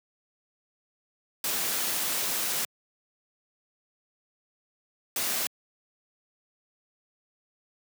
white noise bursts at uneven times, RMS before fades -29 dBFS, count 2, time 1.44-2.65 / 5.16-5.47 s, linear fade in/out 2 ms, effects high-pass 150 Hz 12 dB/octave

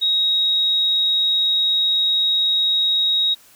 sine tone, 3786 Hz, A#7, 26 cents sharp, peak -15 dBFS, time 0.01-3.35 s, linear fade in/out 20 ms, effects white hiss -50 dBFS RMS until 3.55 s

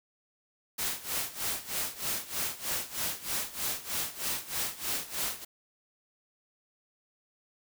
white noise with tremolo, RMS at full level -31 dBFS, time 0.78-5.45 s, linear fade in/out 10 ms, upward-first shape sine, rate 3.2 Hz, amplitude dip 85%, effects none

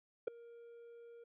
triangle tone with ADSR envelope, 469 Hz, A#4, 11 cents sharp, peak -27 dBFS, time 0.27-1.24 s, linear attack 9 ms, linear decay 4 ms, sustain -24 dB, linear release 6 ms, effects resampled to 8000 Hz

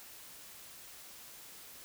silence, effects white hiss -52 dBFS RMS until 1.84 s

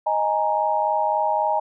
sine chord, D# suspended fourth, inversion none, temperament just, 622.3 / 829.7 / 933.4 Hz, D#5 / G#5 / A#5, 0 / -2 / +2 cents, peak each -24 / -22 / -23 dBFS, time 0.06-1.6 s, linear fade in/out 10 ms, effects none

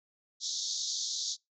white band-pass noise, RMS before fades -35 dBFS, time 0.4-1.37 s, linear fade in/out 50 ms, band 3500 to 6800 Hz, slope 96 dB/octave, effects noise-tail reverb RT60 0.2 s tail -26 dB re dry

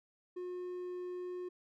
triangle tone, 360.1 Hz, F#4, 47 cents flat, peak -37 dBFS, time 0.36-1.49 s, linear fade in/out 10 ms, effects none

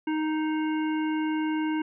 harmonic tone, 311.1 Hz, D#4, in tune, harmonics 1 / 3 / 5 / 7 / 9, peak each -25 / -35 / -39 / -42 / -44 dBFS, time 0.07-1.82 s, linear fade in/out 5 ms, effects none

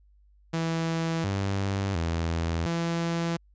sawtooth tone with pitch steps, 164.2 / 98.2 / 83 / 168.1 Hz, E3 / G2 / E2 / E3, -6 / +4 / +12 / +34 cents, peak -22 dBFS, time 0.53-3.37 s, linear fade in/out 10 ms, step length 710 ms, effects added 50 Hz sine -56 dBFS peak until 3.54 s + resampled to 16000 Hz

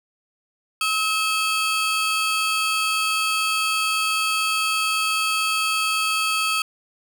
30% pulse ring-modulated tone, 1945 Hz, B6, 27 cents flat, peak -14 dBFS, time 0.81-6.62 s, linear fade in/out 2 ms, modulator 658 Hz, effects none

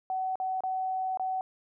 sine tone with dropouts, 753 Hz, F#5, 30 cents sharp, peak -28 dBFS, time 0.1-1.41 s, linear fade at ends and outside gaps 1 ms, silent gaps 0.356-0.4 / 0.606-0.636 / 1.173-1.196 s, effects none

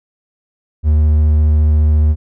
triangle tone, 76.2 Hz, D#2, 36 cents flat, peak -6 dBFS, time 0.83-2.16 s, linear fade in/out 50 ms, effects none

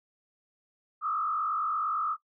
sine tone with frequency modulation, 1244.5 Hz, D#6, in tune, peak -27 dBFS, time 1.01-2.17 s, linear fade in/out 50 ms, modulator 48.7 Hz, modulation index 1.4, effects noise-tail reverb RT60 0.1 s tail -19 dB re dry

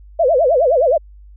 sine tone with vibrato, 580 Hz, D5, 22 cents flat, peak -10 dBFS, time 0.19-0.98 s, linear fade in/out 10 ms, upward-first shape sine, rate 9.6 Hz, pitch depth 290 cents each way, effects added 50 Hz sine -38 dBFS peak until 1.36 s

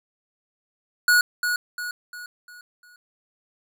square tone with echo, 1457 Hz, F#6, 27 cents flat, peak -15 dBFS, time 1.08-1.21 s, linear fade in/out 2 ms, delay 350 ms, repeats 5, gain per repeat -7 dB, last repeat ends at 2.96 s, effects none

